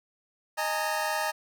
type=chord; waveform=25% pulse; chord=D# suspended fourth; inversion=none; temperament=equal with one note detuned; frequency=622.3 / 830.6 / 914.7 Hz; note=D#5 / G#5 / A#5; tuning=0 / 0 / -33 cents; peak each=-28 dBFS; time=0.57-1.32 s; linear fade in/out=20 ms; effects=none